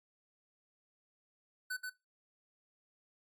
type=tone with echo; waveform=square; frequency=1503 Hz; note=F#6; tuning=27 cents sharp; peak=-36 dBFS; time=1.7-1.77 s; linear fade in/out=10 ms; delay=130 ms; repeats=1; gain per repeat=-3 dB; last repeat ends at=1.9 s; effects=noise-tail reverb RT60 0.2 s tail -19 dB re dry + MP3 64 kbps